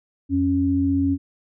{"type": "tone pair together", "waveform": "sine", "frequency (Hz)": [86.9, 275.9], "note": ["F2", "C#4"], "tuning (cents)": [-8, -8], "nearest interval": "octave + minor sixth", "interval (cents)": 2000, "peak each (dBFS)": [-24, -18], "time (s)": [0.29, 1.18], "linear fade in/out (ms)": 50, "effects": []}